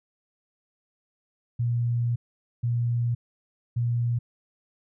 sine tone bursts at uneven times, 119.1 Hz, A#2, 38 cents sharp, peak -22 dBFS, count 3, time 1.59-2.16 / 2.63-3.15 / 3.76-4.19 s, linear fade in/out 10 ms, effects none

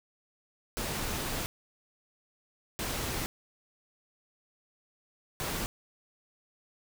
pink noise bursts at uneven times, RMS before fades -34 dBFS, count 3, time 0.77-1.46 / 2.79-3.26 / 5.4-5.66 s, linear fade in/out 0 ms, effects none

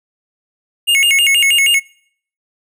square tone with vibrato, 2489 Hz, D#7, in tune, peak -10 dBFS, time 0.87-1.8 s, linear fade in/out 20 ms, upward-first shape square, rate 6.3 Hz, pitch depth 220 cents each way, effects noise-tail reverb RT60 0.6 s tail -24 dB re dry

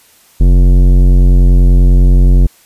sine tone with tanh clipping, 45.2 Hz, F#1, 40 cents flat, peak -5 dBFS, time 0.4-2.47 s, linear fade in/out 10 ms, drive 15 dB, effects white hiss -46 dBFS RMS until 2.65 s + resampled to 32000 Hz

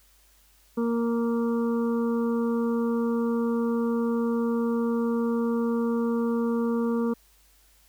harmonic tone, 233.1 Hz, A#3, in tune, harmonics 1 / 2 / 4 / 5 / 6, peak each -24 / -28 / -40 / -39 / -46 dBFS, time 0.77-7.14 s, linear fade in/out 10 ms, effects added 50 Hz sine -61 dBFS peak until 7.88 s + white hiss -61 dBFS RMS until 7.88 s

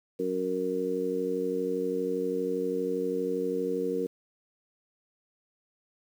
harmonic tone, 92.5 Hz, F#2, in tune, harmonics 2 / 3 / 4 / 5, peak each -38 / -34 / -34 / -29 dBFS, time 0.19-4.07 s, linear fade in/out 10 ms, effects 9-bit

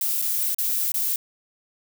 violet noise with dropouts, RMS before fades -24 dBFS, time 0.01-1.16 s, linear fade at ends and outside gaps 2 ms, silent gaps 0.218-0.222 / 0.547-0.584 / 0.919-0.941 s, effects none

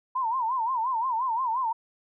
sine tone with vibrato, 969 Hz, B5, 33 cents flat, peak -24 dBFS, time 0.15-1.73 s, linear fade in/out 10 ms, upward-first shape sine, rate 5.7 Hz, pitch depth 160 cents each way, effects none

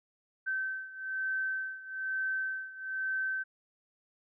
sine beating tone pair, 1542 / 1543.1 Hz, G6 / G6, -29 / -28 cents, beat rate 1.1 Hz, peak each -34 / -37 dBFS, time 0.46-3.44 s, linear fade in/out 20 ms, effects none

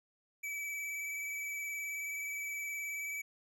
square tone with vibrato, 2297 Hz, D7, 39 cents flat, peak -38 dBFS, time 0.43-3.22 s, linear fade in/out 10 ms, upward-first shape triangle, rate 19 Hz, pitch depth 29 cents each way, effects none

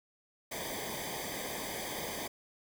pink noise with comb filter, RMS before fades -39 dBFS, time 0.51-2.28 s, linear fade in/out 10 ms, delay 0.73 ms, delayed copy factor -0.9, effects none

